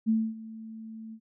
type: tone with ADSR envelope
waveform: sine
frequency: 221.9 Hz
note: A3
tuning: 15 cents sharp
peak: -20 dBFS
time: 0.06-1.2 s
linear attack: 32 ms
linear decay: 250 ms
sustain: -19 dB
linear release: 69 ms
effects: none